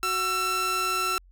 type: tone pair together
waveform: sawtooth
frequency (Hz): 370 / 1340.8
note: F#4 / E6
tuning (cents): 0 / +29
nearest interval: octave + minor seventh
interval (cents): 2229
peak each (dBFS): -30 / -21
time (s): 0.03-1.18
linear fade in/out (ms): 0
effects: added 45 Hz sine -51 dBFS peak until 1.31 s